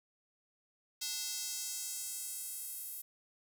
square tone with high-pass filter sweep, 293.7 Hz, D4, in tune, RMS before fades -41 dBFS, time 1.01-3.02 s, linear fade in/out 10 ms, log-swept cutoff 4800 to 12000 Hz, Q 1.5, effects none

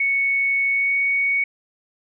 sine tone with pitch glide, 2217 to 2231 Hz, C#7 to C#7, 0 to +11 cents, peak -17 dBFS, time 0-1.44 s, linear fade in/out 5 ms, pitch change +11 cents, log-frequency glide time 0.69-0.96 s, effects none

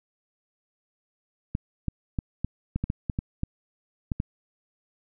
clicks, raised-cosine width 5 ms, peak -14 dBFS, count 12, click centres 1.551 / 1.883 / 2.188 / 2.446 / 2.76 / 2.84 / 2.901 / 3.098 / 3.189 / 3.434 / 4.118 / 4.201 s, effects none

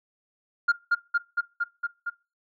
sine tone with echo, 1408 Hz, F6, 14 cents sharp, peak -14 dBFS, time 0.68-0.72 s, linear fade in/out 10 ms, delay 230 ms, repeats 6, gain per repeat -2 dB, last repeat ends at 2.1 s, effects noise-tail reverb RT60 0.3 s tail -22 dB re dry + tanh soft clip ceiling -16 dBFS

